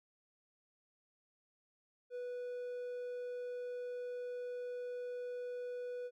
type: tone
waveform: triangle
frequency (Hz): 492.1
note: B4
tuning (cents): -6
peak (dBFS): -38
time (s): 2.1-6.11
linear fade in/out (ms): 50
effects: none